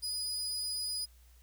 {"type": "tone", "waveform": "30% pulse", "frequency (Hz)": 4954, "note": "D#8", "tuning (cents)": -8, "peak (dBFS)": -31, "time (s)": [0.02, 1.06], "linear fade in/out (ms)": 20, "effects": ["added 60 Hz sine -57 dBFS peak until 1.42 s", "white hiss -67 dBFS RMS until 1.42 s"]}